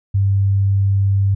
sine tone, 98.5 Hz, G2, 9 cents sharp, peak -12 dBFS, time 0.14-1.35 s, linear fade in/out 10 ms, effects none

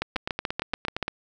two click trains, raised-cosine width 0.3 ms, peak -12 / -10 dBFS, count 9 / 8, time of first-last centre 0.16-1.081 / 0.02-1.027 s, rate 8.69 / 6.95 Hz, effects none

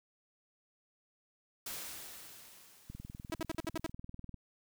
white noise with exponential decay, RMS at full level -41 dBFS, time 1.66-3.92 s, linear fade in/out 5 ms, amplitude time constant 490 ms
click train, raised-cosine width 5 ms, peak -33 dBFS, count 30, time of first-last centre 2.9-4.343 s, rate 20.1 Hz
sawtooth tone bursts, 324.4 Hz, E4, 28 cents flat, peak -30 dBFS, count 7, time 3.32-3.864 s, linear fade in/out 2 ms, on 22 ms, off 65 ms
effects none

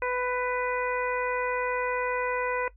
harmonic tone with a mistuned harmonic, 497.5 Hz, B4, 13 cents sharp, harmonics 1 / 2 / 3 / 4 / 5, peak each -29 / -32 / -34 / -35 / -36 dBFS, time 0.02-2.68 s, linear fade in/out 2 ms, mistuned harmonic 5, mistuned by -18 cents, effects noise-tail reverb RT60 0.1 s tail -18 dB re dry + added 50 Hz sine -51 dBFS peak until 2.76 s

